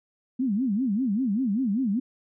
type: tone with vibrato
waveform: sine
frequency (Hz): 229.5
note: A#3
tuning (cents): -27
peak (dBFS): -22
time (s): 0.39-2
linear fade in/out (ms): 10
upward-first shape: sine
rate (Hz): 5.1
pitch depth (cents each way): 290
effects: none